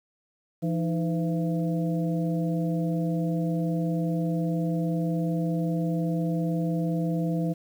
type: harmonic tone with a mistuned harmonic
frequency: 168.1 Hz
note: E3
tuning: 34 cents sharp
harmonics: 1 / 2 / 3 / 4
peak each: -25 / -31 / -35 / -37 dBFS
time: 0.62-7.54 s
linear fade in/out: 20 ms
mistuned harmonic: 2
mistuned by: -120 cents
effects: 9-bit